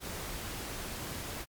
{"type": "noise", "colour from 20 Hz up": "pink", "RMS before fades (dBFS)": -40, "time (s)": [0, 1.46], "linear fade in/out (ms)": 50, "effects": ["Opus 48 kbps"]}